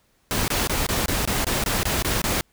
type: noise bursts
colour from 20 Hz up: pink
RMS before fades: -23 dBFS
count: 11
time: 0.31-2.41 s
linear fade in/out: 0 ms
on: 170 ms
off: 23 ms
effects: pink hiss -64 dBFS RMS until 2.52 s